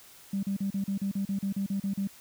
sine tone bursts, 196.8 Hz, G3, 7 cents sharp, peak -26 dBFS, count 13, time 0.33-2.074 s, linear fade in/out 5 ms, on 100 ms, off 37 ms, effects tanh soft clip ceiling -22 dBFS + white hiss -53 dBFS RMS until 2.2 s

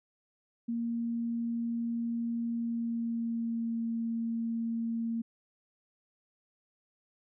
sine tone with pitch glide, 233.1 to 229.5 Hz, A#3 to A#3, 0 to -27 cents, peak -30 dBFS, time 0.68-5.22 s, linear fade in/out 10 ms, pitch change -27 cents, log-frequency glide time 2.52-3.82 s, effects none

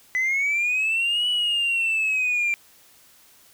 sine linear two-way sweep, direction up then down, 2000 to 2960 to 2361 Hz, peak -18 dBFS, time 0.15-2.54 s, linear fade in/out 0 ms, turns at 1.28 s, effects tanh soft clip ceiling -18 dBFS + white hiss -54 dBFS RMS until 3.53 s

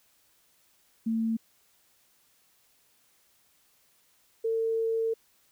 sine tone pair in turn, 225.2 / 451.2 Hz, A3 / A4, +40 / +44 cents, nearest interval octave, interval 1204 cents, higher second, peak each -25 dBFS, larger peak neither, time 1.06-1.37 / 4.44-5.14 s, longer second, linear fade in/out 10 ms, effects white hiss -66 dBFS RMS until 5.51 s

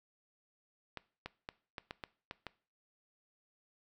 clicks, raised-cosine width 0.3 ms, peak -25 dBFS, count 8, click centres 0.973 / 1.26 / 1.489 / 1.782 / 1.909 / 2.038 / 2.311 / 2.467 s, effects noise-tail reverb RT60 0.4 s tail -20 dB re dry

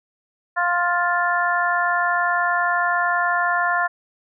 harmonic tone, 350.7 Hz, F4, 7 cents sharp, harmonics 2 / 3 / 4 / 5, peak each -23 / -23 / -23 / -23 dBFS, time 0.56-3.88 s, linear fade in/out 20 ms, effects none

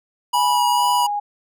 square tone with vibrato, 972 Hz, B5, 28 cents flat, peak -17 dBFS, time 0.33-1.07 s, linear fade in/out 10 ms, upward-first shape sine, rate 2.2 Hz, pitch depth 15 cents each way
sine tone with pitch glide, 835 to 823.5 Hz, G#5 to G#5, +9 to -15 cents, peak -20 dBFS, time 0.34-1.2 s, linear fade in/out 10 ms, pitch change -24 cents, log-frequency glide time 0.77-0.83 s
effects none

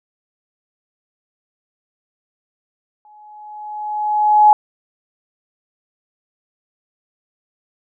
sine tone with exponential growth, 844 Hz, G#5, 28 cents sharp, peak -4 dBFS, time 3.05-4.53 s, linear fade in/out 1 ms, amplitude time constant 320 ms, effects none

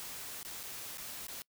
white noise with dropouts, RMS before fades -44 dBFS, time 0-1.42 s, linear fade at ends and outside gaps 0 ms, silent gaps 0.43-0.449 / 0.631-0.636 / 0.973-0.981 / 1.268-1.283 s, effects noise-tail reverb RT60 0.1 s tail -24 dB re dry

